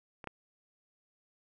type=clicks; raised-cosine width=0.5 ms; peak=-30 / -23 dBFS; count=2; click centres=0.242 / 0.273 s; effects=none

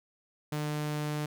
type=tone; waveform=sawtooth; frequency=149.9 Hz; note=D3; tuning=36 cents sharp; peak=-27 dBFS; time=0.52-1.26 s; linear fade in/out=5 ms; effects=none

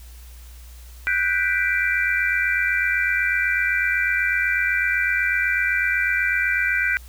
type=chord; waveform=sine; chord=G major seventh; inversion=third; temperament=equal; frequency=1480 / 1568 / 1975.5 / 2349 Hz; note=F#6 / G6 / B6 / D7; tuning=0 / 0 / 0 / 0 cents; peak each=-24 dBFS; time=1.07-6.97 s; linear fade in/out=0 ms; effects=added 60 Hz sine -39 dBFS peak until 7.08 s + white hiss -50 dBFS RMS until 7.08 s

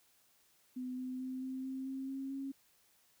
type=tone with pitch steps; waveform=sine; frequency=253.1 / 255.7 / 258.4 / 261.1 / 263.8 / 266.6 / 269.4 / 272.2 Hz; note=B3 / C4 / C4 / C4 / C4 / C4 / C#4 / C#4; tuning=+43 / -40 / -21 / -3 / +14 / +33 / -49 / -31 cents; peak=-38 dBFS; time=0.76-2.52 s; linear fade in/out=10 ms; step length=220 ms; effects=white hiss -70 dBFS RMS until 3.2 s

